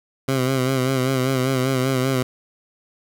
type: tone with vibrato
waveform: 15% pulse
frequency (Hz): 130.81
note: C3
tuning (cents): 0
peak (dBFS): -12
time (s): 0.28-2.23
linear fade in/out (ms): 5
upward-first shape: sine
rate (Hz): 5.1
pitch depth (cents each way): 54
effects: none